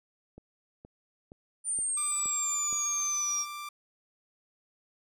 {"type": "click train", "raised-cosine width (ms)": 2, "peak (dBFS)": -34, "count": 6, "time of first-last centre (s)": [0.38, 2.727], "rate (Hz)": 2.13}
{"type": "exponential sweep", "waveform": "sine", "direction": "down", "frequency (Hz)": [9180, 5588], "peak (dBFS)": -28, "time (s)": [1.64, 3.46], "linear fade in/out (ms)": 50}
{"type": "tone with pitch glide", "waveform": "sawtooth", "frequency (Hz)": [1192, 1179.7], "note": ["D6", "D6"], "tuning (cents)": [25, 7], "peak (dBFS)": -34, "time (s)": [1.97, 3.69], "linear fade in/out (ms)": 5, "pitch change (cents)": -18, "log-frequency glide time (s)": [2.12, 2.97]}
{"effects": []}